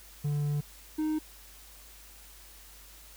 triangle tone pair in turn, 146.2 / 309.8 Hz, D3 / D#4, -7 / -7 cents, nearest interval octave + minor second, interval 1300 cents, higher second, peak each -25 dBFS, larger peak neither, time 0.24-0.61 / 0.98-1.19 s, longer first, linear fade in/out 10 ms, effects added 50 Hz sine -54 dBFS peak until 3.16 s + white hiss -53 dBFS RMS until 3.16 s

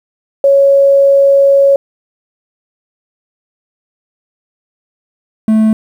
sine / triangle tone pair in turn, 554.4 / 218.6 Hz, C#5 / A3, 0 / -11 cents, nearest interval octave + major third, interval 1611 cents, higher first, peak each -4 dBFS, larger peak neither, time 0.44-1.76 / 5.48-5.73 s, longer first, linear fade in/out 2 ms, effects 7-bit

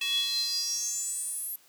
square tone with high-pass filter sweep, 373.7 Hz, F#4, 17 cents sharp, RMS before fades -31 dBFS, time 0.01-1.56 s, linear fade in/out 5 ms, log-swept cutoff 2900 to 12000 Hz, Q 9.2, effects white hiss -60 dBFS RMS until 1.68 s + high-pass 150 Hz 12 dB/octave

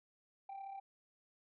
sine tone with amplitude modulation, 784 Hz, G5, in tune, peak -40 dBFS, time 0.49-0.8 s, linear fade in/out 5 ms, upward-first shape sine, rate 34.9 Hz, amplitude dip 60%, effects tanh soft clip ceiling -42 dBFS

